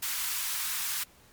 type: high-pass noise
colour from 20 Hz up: white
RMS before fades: -32 dBFS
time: 0.02-1.04 s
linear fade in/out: 10 ms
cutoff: 1000 Hz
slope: 24 dB/octave
effects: pink hiss -58 dBFS RMS until 1.32 s + MP3 96 kbps